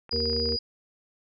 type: clicks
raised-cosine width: 0.5 ms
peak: -30 dBFS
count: 12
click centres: 0.093 / 0.128 / 0.162 / 0.203 / 0.256 / 0.299 / 0.331 / 0.365 / 0.399 / 0.457 / 0.489 / 0.523 s
type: tone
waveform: sine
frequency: 4899 Hz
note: D#8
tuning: 28 cents flat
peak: -27 dBFS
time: 0.11-0.59 s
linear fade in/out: 5 ms
type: harmonic tone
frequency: 78 Hz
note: D#2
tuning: 5 cents sharp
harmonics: 1 / 3 / 5 / 6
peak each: -32 / -34 / -37 / -29 dBFS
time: 0.12-0.57 s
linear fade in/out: 20 ms
effects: none